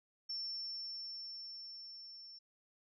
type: tone with level ramp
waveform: sine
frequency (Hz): 5410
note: E8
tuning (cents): +44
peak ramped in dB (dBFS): -38 to -51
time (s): 0.29-2.39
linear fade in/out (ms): 10
effects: none